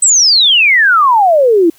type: exponential sweep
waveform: sine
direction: down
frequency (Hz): 8290 to 317.2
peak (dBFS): -5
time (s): 0.02-1.7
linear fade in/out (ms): 5
effects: white hiss -47 dBFS RMS until 1.78 s